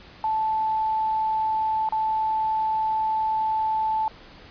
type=tone with dropouts; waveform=sine; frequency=875 Hz; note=A5; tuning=10 cents flat; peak=-21 dBFS; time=0.24-4.08 s; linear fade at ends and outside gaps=1 ms; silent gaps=1.889-1.923 s; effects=pink hiss -47 dBFS RMS until 4.5 s + resampled to 11025 Hz